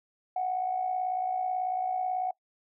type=tone with amplitude modulation; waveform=sine; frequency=740 Hz; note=F#5; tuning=in tune; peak=-24 dBFS; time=0.36-2.31 s; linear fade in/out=5 ms; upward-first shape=sine; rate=58.2 Hz; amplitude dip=55%; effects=noise-tail reverb RT60 0.1 s tail -22 dB re dry + tanh soft clip ceiling -20 dBFS